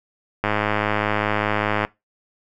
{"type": "click train", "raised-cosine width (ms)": 0.5, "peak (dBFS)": -5, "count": 149, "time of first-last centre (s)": [0.44, 1.85], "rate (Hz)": 105, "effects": ["noise-tail reverb RT60 0.2 s tail -21 dB re dry"]}